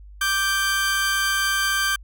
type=tone pair together; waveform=sawtooth; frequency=1174.7 / 1568 Hz; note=D6 / G6; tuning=0 / 0 cents; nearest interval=perfect fourth; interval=500 cents; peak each=-23 / -17 dBFS; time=0.21-1.96 s; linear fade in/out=5 ms; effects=added 50 Hz sine -40 dBFS peak until 2.03 s